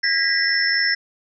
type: tone cluster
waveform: sine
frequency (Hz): 1631 / 1889 / 1973 / 5320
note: G#6 / A#6 / B6 / E8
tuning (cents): -32 / +22 / -2 / +15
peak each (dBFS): -22 / -25 / -22 / -21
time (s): 0.03-0.95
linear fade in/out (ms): 10
effects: none